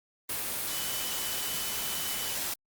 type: tone in noise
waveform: sine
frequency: 3000 Hz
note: F#7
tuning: 23 cents sharp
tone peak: -41 dBFS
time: 0.71-2.35 s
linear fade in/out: 5 ms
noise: white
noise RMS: -33 dBFS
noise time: 0.29-2.54 s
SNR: -11 dB
effects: Opus 32 kbps